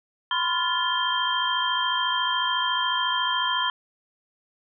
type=tone cluster; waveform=sine; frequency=1006 / 1060 / 1403 / 1735 / 3167 Hz; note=B5 / C6 / F6 / A6 / G7; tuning=+32 / +22 / +8 / -25 / +17 cents; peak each=-26 / -32 / -31 / -31 / -26 dBFS; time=0.31-3.7 s; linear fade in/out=2 ms; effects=none